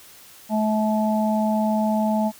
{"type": "harmonic tone", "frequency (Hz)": 215.8, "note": "A3", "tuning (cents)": -33, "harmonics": [1, 3, 4], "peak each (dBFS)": [-20, -25, -26], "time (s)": [0.49, 2.32], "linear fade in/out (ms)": 50, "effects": ["white hiss -47 dBFS RMS until 2.39 s"]}